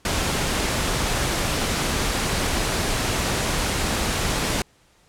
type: noise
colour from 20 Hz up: pink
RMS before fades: -23 dBFS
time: 0.05-4.62 s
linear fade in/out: 2 ms
effects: pink hiss -58 dBFS RMS until 5.08 s + low-pass 10000 Hz 12 dB/octave